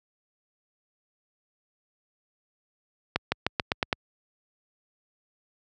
accelerating click train, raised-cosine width 0.3 ms, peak -7 dBFS, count 7, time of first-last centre 3.16-3.928 s, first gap 160 ms, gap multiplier 0.91, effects high-pass 60 Hz 12 dB/octave

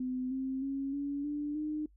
sine tone with pitch steps, 255 / 264.1 / 273.6 / 283.4 / 293.6 / 304.1 Hz, C4 / C4 / C#4 / C#4 / D4 / D#4, -44 / +16 / -23 / +38 / 0 / -40 cents, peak -32 dBFS, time 0-1.86 s, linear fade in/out 5 ms, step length 310 ms, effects noise-tail reverb RT60 0.1 s tail -24 dB re dry + added 50 Hz sine -59 dBFS peak until 1.96 s

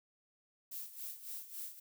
violet noise with tremolo, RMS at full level -43 dBFS, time 0.71-1.8 s, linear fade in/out 10 ms, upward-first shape sine, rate 3.6 Hz, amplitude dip 75%, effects none

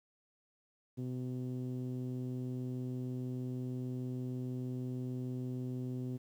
sawtooth tone with low-pass filter, 126.4 Hz, B2, 41 cents sharp, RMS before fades -39 dBFS, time 0.97-6.18 s, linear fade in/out 20 ms, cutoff 310 Hz, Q 1.9, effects 11-bit

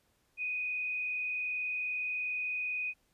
sine tone with frequency modulation, 2489 Hz, D#7, in tune, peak -32 dBFS, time 0.37-2.94 s, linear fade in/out 50 ms, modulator 37.5 Hz, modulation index 0.91, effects pink hiss -73 dBFS RMS until 3.13 s + resampled to 32000 Hz

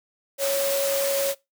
sine tone in noise, 554.4 Hz, C#5, in tune, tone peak -22 dBFS, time 0.38-1.35 s, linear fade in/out 50 ms, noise white, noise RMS -28 dBFS, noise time 0.38-1.35 s, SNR +3 dB, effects noise-tail reverb RT60 0.2 s tail -20 dB re dry + high-pass 300 Hz 12 dB/octave

